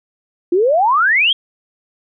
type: exponential sweep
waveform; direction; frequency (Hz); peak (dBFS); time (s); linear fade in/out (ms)
sine; up; 334 to 3334; -10; 0.52-1.33; 5
effects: none